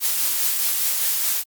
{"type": "noise with tremolo", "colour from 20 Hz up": "blue", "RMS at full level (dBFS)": -20, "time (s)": [0, 1.44], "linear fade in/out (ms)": 50, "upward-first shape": "sine", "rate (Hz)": 4.9, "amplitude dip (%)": 25, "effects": ["Opus 48 kbps"]}